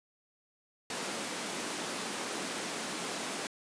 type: high-pass noise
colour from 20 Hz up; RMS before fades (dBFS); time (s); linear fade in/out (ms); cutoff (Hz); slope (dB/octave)
pink; -37; 0.9-3.47; 2; 200; 24
effects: resampled to 22050 Hz